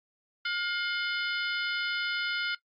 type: harmonic tone with a mistuned harmonic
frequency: 710 Hz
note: F5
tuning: 28 cents sharp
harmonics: 2 / 3 / 4 / 5 / 6 / 7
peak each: -31 / -35 / -37 / -39 / -41 / -42 dBFS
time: 0.45-2.55 s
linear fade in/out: 5 ms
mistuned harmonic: 4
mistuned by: +88 cents
effects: noise-tail reverb RT60 0.1 s tail -18 dB re dry + Opus 32 kbps